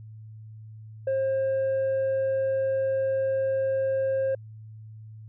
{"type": "tone", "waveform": "sine", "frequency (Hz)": 534, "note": "C5", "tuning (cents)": 35, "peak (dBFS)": -20, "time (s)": [1.07, 4.35], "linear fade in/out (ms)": 5, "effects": ["tanh soft clip ceiling -22 dBFS", "added 109 Hz sine -41 dBFS peak until 5.28 s"]}